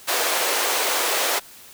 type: high-pass noise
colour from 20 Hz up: pink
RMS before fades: -22 dBFS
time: 0.07-1.4 s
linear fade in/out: 20 ms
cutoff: 440 Hz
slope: 24 dB/octave
effects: white hiss -45 dBFS RMS until 1.73 s